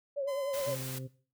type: tone with vibrato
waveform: sine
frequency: 554.4 Hz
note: C#5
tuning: in tune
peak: -30 dBFS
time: 0.16-0.76 s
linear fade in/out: 20 ms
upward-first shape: triangle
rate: 9.9 Hz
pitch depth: 74 cents each way
type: tone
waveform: sawtooth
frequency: 1023 Hz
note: C6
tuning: 39 cents flat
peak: -39 dBFS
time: 0.27-0.75 s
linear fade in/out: 20 ms
type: noise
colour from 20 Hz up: white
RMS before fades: -42 dBFS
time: 0.53-0.99 s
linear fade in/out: 10 ms
type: harmonic tone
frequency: 130.81 Hz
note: C3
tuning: in tune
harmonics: 1 / 2 / 3 / 4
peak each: -38 / -46 / -51 / -50 dBFS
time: 0.66-1.08 s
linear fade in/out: 20 ms
effects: noise-tail reverb RT60 0.4 s tail -17 dB re dry